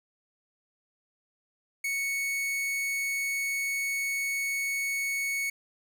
45% pulse tone, 2217 Hz, C#7, in tune, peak -28 dBFS, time 1.84-5.5 s, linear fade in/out 5 ms, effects none

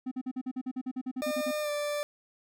triangle tone bursts, 256.5 Hz, C4, 34 cents flat, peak -29 dBFS, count 15, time 0.06-1.515 s, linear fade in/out 10 ms, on 55 ms, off 45 ms
40% pulse tone with pitch glide, 604 to 587.8 Hz, D5 to D5, +48 to +1 cents, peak -29 dBFS, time 1.22-2.03 s, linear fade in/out 0 ms, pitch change -47 cents, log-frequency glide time 1.61-1.7 s
effects none

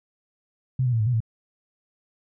sine tone with pitch steps, 129.2 / 124 / 114 / 107.1 / 124.5 / 112 Hz, C3 / B2 / A#2 / A2 / B2 / A2, -21 / +7 / -38 / -46 / +14 / +31 cents, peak -19 dBFS, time 0.79-1.204 s, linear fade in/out 5 ms, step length 69 ms, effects none

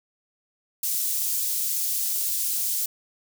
white high-pass noise, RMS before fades -26 dBFS, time 0.83-2.86 s, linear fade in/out 5 ms, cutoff 6200 Hz, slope 12 dB/octave, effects none

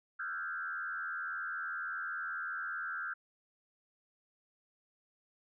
sine tone with frequency modulation, 1471 Hz, F#6, 11 cents flat, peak -36 dBFS, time 0.19-3.14 s, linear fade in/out 10 ms, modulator 81.7 Hz, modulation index 1.8, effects none

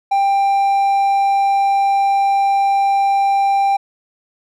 triangle tone, 791 Hz, G5, 15 cents sharp, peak -10 dBFS, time 0.11-3.77 s, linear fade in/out 10 ms, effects none

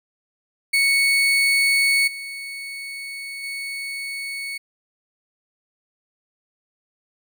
35% pulse tone with level steps, 2217 Hz, C#7, in tune, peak -14 / -29 / -26 dBFS, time 0.73-4.58 s, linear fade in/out 10 ms, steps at 2.07 / 3.43 s, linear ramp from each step 10 ms, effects none

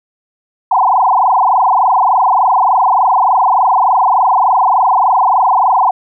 sine tone with frequency modulation, 880 Hz, A5, in tune, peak -7 dBFS, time 0.71-5.91 s, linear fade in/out 5 ms, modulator 23.4 Hz, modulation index 6.4, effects none

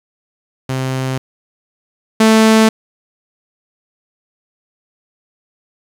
sawtooth tone pair in turn, 131.1 / 220.5 Hz, C3 / A3, +4 / +4 cents, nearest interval major sixth, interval 900 cents, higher second, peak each -13 / -3 dBFS, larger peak second, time 0.69-1.18 / 2.2-2.69 s, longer neither, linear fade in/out 5 ms, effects low-pass 11000 Hz 12 dB/octave + 7-bit

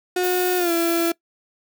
35% pulse tone with pitch glide, 362.6 to 336.4 Hz, F#4 to E4, -35 to +35 cents, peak -17 dBFS, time 0.16-1.12 s, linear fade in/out 5 ms, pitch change -130 cents, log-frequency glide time 0.57-0.72 s
violet noise, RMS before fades -29 dBFS, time 0.23-1.11 s, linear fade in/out 10 ms
effects noise-tail reverb RT60 0.1 s tail -22 dB re dry

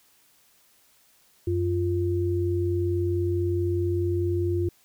sine tone pair together, 92.5 / 348 Hz, F#2 / F4, 0 / -6 cents, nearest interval octave + major seventh, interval 2294 cents, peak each -25 dBFS, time 1.47-4.69 s, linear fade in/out 5 ms, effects white hiss -61 dBFS RMS until 4.84 s

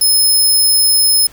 10% pulse tone, 5170 Hz, E8, 34 cents flat, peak -3 dBFS, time 0.01-1.27 s, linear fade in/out 5 ms, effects pink hiss -42 dBFS RMS until 1.32 s

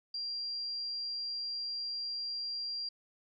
sine tone, 4756 Hz, D8, 21 cents sharp, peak -35 dBFS, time 0.14-2.89 s, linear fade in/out 5 ms, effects none

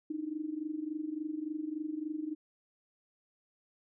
sine tone with amplitude modulation, 308.4 Hz, D#4, 15 cents flat, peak -31 dBFS, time 0.1-2.35 s, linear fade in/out 5 ms, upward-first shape sine, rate 23.5 Hz, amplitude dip 80%, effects none

